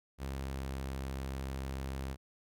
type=tone with pitch glide; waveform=sawtooth; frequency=67.5 to 66.88 Hz; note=C#2 to C2; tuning=-45 to +39 cents; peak=-33 dBFS; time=0.18-2.17 s; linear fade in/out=50 ms; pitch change=-16 cents; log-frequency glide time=0.3-0.65 s; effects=none